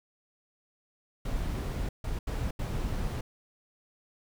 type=noise bursts at uneven times; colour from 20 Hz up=brown; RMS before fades=-32 dBFS; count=4; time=1.25-1.89 / 2.04-2.19 / 2.27-2.51 / 2.59-3.21 s; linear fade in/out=5 ms; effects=none